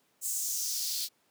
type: noise with high-pass filter sweep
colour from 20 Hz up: white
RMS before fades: -33 dBFS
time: 0.21-1.09 s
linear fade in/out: 50 ms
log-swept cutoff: 7800 to 4100 Hz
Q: 3
effects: pink hiss -70 dBFS RMS until 1.3 s + high-pass 200 Hz 12 dB/octave